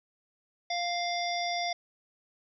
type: harmonic tone with a mistuned harmonic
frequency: 698 Hz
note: F5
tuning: 1 cent flat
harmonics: 1 / 3 / 5 / 7 / 8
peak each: -31 / -36 / -38 / -39 / -40 dBFS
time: 0.7-1.73 s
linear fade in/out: 5 ms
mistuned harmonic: 5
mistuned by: +21 cents
effects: none